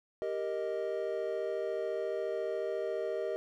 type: chord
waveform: triangle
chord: Eb major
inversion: first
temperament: equal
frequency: 392 / 466.2 / 622.3 Hz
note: G4 / Bb4 / Eb5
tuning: 0 / 0 / 0 cents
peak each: -35 / -35 / -34 dBFS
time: 0.22-3.36 s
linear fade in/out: 0 ms
effects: none